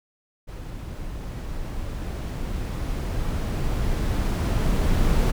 brown noise with level ramp, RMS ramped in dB -35 to -19 dBFS, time 0.47-5.32 s, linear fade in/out 20 ms, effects none

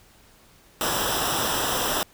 pink noise with comb filter, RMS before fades -25 dBFS, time 0.81-2.03 s, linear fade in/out 0 ms, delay 0.45 ms, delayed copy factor -0.75, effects pink hiss -55 dBFS RMS until 2.13 s

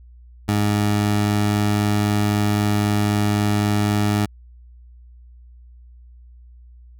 20% pulse tone, 103.83 Hz, G#2, in tune, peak -12 dBFS, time 0.48-4.26 s, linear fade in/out 10 ms, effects added 60 Hz sine -42 dBFS peak until 6.99 s

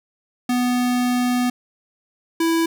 square tone pair in turn, 247.1 / 329.8 Hz, B3 / E4, +1 / +1 cents, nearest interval perfect fourth, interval 500 cents, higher second, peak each -18 / -17 dBFS, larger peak second, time 0.49-1.5 / 2.4-2.66 s, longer first, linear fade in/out 5 ms, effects none

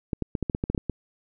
clicks, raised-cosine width 3 ms, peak -13 dBFS, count 11, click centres 0.132 / 0.223 / 0.352 / 0.427 / 0.498 / 0.549 / 0.639 / 0.7 / 0.748 / 0.778 / 0.897 s, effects none

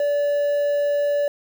triangle tone with quantisation, 578 Hz, D5, 28 cents flat, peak -16 dBFS, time 0-1.28 s, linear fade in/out 2 ms, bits 7, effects none

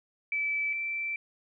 sine tone pair in turn, 2310 / 2335 Hz, D7 / D7, -29 / -11 cents, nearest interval unison, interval 18 cents, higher second, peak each -27 / -30 dBFS, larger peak first, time 0.32-0.73 / 0.73-1.16 s, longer second, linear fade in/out 2 ms, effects none

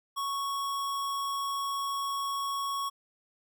square tone, 1108.7 Hz, C#6, in tune, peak -31 dBFS, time 0.16-2.9 s, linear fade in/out 20 ms, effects none

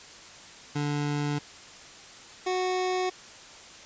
25% pulse tone pair in turn, 146.2 / 368.4 Hz, D3 / F#4, -7 / -7 cents, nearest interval octave + major third, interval 1600 cents, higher second, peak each -23 / -22 dBFS, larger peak second, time 0.75-1.39 / 2.46-3.1 s, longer neither, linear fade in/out 10 ms, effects white hiss -47 dBFS RMS until 3.85 s + resampled to 16000 Hz

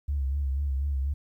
sine tone with vibrato, 69.3 Hz, C#2, in tune, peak -24 dBFS, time 0.08-1.14 s, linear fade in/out 10 ms, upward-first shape sine, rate 4.1 Hz, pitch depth 70 cents each way, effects tanh soft clip ceiling -20 dBFS + 11-bit

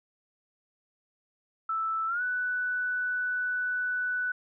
sine tone with pitch glide, 1318.5 to 1488.5 Hz, E6 to F#6, 0 to +10 cents, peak -27 dBFS, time 1.69-4.32 s, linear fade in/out 5 ms, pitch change +210 cents, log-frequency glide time 2.07-2.22 s, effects none

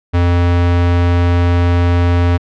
square tone, 87.31 Hz, F2, in tune, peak -10 dBFS, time 0.13-2.38 s, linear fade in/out 20 ms, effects low-pass 3000 Hz 12 dB/octave

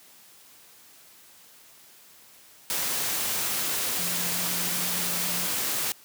sine tone in noise, 176.3 Hz, F3, 17 cents sharp, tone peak -38 dBFS, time 3.99-5.46 s, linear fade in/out 0 ms, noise white, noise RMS -28 dBFS, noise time 2.7-5.92 s, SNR -13 dB, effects white hiss -53 dBFS RMS until 6.04 s + high-pass 100 Hz 12 dB/octave

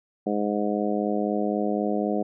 harmonic tone, 103.9 Hz, G#2, 1 cent sharp, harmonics 2 / 3 / 4 / 5 / 6 / 7, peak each -27 / -29 / -30 / -31 / -32 / -32 dBFS, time 0.26-2.23 s, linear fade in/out 10 ms, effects none

